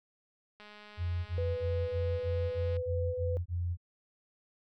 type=click train; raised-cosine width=0.3 ms; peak=-36 dBFS; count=454; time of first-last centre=0.6-2.767 s; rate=209 Hz
type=tone bursts; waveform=sine; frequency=87.31 Hz; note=F2; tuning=in tune; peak=-30 dBFS; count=9; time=0.97-3.772 s; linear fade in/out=50 ms; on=290 ms; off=24 ms
type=tone with pitch glide; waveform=sine; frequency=496.4 to 501.6 Hz; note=B4 to B4; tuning=+9 to +27 cents; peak=-33 dBFS; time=1.38-3.37 s; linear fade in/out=0 ms; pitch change=+18 cents; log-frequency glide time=2.01-2.91 s
effects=none